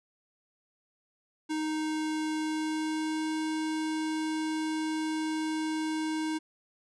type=tone with pitch glide; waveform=square; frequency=311.1 to 313.6 Hz; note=D#4 to D#4; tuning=0 to +14 cents; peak=-30 dBFS; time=1.49-6.39 s; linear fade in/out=20 ms; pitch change=+14 cents; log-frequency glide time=2.38-3.32 s; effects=resampled to 22050 Hz